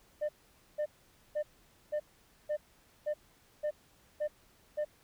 sine tone bursts, 600 Hz, D5, 37 cents sharp, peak -27 dBFS, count 9, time 0.21-4.85 s, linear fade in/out 20 ms, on 80 ms, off 490 ms, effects tanh soft clip ceiling -29 dBFS + pink hiss -65 dBFS RMS until 5.03 s

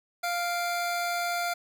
25% pulse tone pair together, 698.5 / 2347 Hz, F5 / D7, 0 / -2 cents, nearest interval octave + major sixth, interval 2098 cents, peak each -24 / -34 dBFS, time 0.23-1.54 s, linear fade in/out 10 ms, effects none

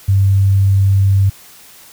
sine tone, 97.7 Hz, G2, 5 cents flat, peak -8 dBFS, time 0.08-1.3 s, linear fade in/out 10 ms, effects white hiss -41 dBFS RMS until 1.92 s

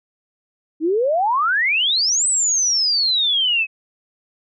sine exponential two-way sweep, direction up then down, 299.3 to 8200 to 2531 Hz, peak -15 dBFS, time 0.8-3.67 s, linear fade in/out 50 ms, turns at 2.27 s, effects none

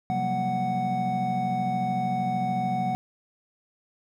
triangle tone cluster, 131.1 / 179.2 / 192.5 / 233.9 / 742 Hz, C3 / F3 / G3 / A#3 / F#5, +4 / +45 / -31 / +6 / +5 cents, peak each -32 / -32 / -31 / -32 / -24 dBFS, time 0.1-2.95 s, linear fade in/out 0 ms, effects none

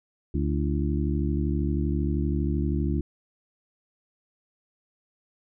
harmonic tone with a mistuned harmonic, 72.7 Hz, D2, 17 cents flat, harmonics 1 / 2 / 3 / 4 / 5, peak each -26 / -29 / -31 / -32 / -33 dBFS, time 0.34-3.01 s, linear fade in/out 5 ms, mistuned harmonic 5, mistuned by -110 cents, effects none

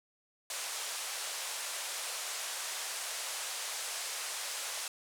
white band-pass noise, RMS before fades -39 dBFS, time 0.5-4.88 s, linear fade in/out 2 ms, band 520 to 10000 Hz, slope 24 dB/octave, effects none

